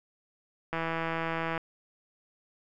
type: click train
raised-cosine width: 0.5 ms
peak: -17 dBFS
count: 140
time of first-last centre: 0.73-1.578 s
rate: 164 Hz
effects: none